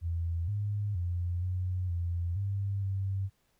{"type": "tone with pitch steps", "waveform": "sine", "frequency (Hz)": [84.2, 103, 87.7, 91.3, 86.3, 99.1, 97], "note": ["E2", "G#2", "F2", "F#2", "F2", "G2", "G2"], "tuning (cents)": [37, -14, 8, -23, -20, 19, -18], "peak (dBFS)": -29, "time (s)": [0.01, 3.3], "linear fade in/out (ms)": 50, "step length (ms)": 470, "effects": ["pink hiss -73 dBFS RMS until 3.59 s"]}